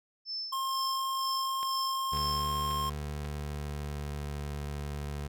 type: tone with tremolo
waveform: sine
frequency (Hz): 5280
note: E8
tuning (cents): +2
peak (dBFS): -33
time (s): 0.25-2.54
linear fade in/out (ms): 50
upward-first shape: sine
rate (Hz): 2.1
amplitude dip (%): 90
type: tone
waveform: square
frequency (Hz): 1066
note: C6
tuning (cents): +32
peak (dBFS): -31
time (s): 0.52-2.9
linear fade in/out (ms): 10
type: click train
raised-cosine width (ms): 0.3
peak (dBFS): -27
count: 4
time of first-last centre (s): 1.63-3.252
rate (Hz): 1.85
type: tone with pitch glide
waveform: 25% pulse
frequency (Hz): 73.8 to 72.53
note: D2 to D2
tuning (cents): +9 to -21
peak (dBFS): -31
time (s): 2.12-5.28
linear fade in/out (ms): 10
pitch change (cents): -30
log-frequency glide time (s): 3.08-4.4
effects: none